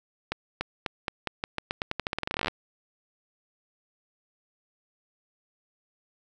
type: accelerating click train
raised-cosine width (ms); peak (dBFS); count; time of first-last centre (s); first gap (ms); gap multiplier
0.3; -12; 26; 0.32-2.482; 290; 0.87
effects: none